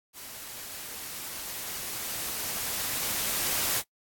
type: noise with level ramp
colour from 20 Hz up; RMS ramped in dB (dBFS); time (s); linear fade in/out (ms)
white; -43 to -27; 0.13-3.83; 50
effects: noise-tail reverb RT60 0.1 s tail -21 dB re dry + AAC 64 kbps